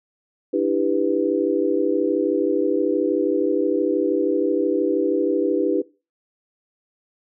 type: chord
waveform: sine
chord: E minor seventh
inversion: third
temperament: just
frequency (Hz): 296.7 / 329.6 / 395.6 / 494.4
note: D4 / E4 / G4 / B4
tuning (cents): +18 / 0 / +16 / +2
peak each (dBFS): -23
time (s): 0.53-5.82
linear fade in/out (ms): 10
effects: noise-tail reverb RT60 0.3 s tail -21 dB re dry